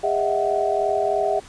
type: tone cluster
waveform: sine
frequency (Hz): 405.9 / 626 / 669 / 750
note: G#4 / D#5 / E5 / F#5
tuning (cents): -40 / +10 / +25 / +23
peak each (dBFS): -24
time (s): 0.03-1.4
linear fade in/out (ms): 10
effects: pink hiss -45 dBFS RMS until 1.48 s + resampled to 22050 Hz